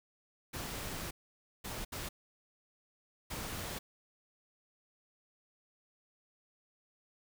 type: noise bursts at uneven times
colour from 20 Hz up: pink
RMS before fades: -41 dBFS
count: 4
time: 0.53-1.11 / 1.64-1.85 / 1.92-2.09 / 3.3-3.79 s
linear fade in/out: 10 ms
effects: none